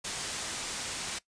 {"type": "low-pass noise", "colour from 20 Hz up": "white", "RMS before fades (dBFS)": -37, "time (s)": [0.04, 1.19], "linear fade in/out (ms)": 10, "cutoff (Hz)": 9000, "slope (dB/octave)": 24, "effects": ["noise-tail reverb RT60 0.1 s tail -19 dB re dry", "resampled to 22050 Hz"]}